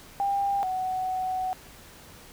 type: tone pair in turn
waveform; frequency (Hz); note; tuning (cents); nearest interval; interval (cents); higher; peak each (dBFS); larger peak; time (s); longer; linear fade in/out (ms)
sine; 797 / 745.8; G5 / F#5; +28 / +14; minor second; 114; first; -23 / -26; first; 0.2-0.63 / 0.63-1.53; second; 0
effects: pink hiss -49 dBFS RMS until 2.32 s